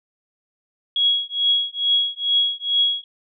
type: tone with tremolo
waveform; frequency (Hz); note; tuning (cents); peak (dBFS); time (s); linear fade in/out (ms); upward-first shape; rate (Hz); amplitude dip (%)
sine; 3322; G#7; 0; -13; 0.96-3.04; 2; triangle; 2.3; 100
effects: none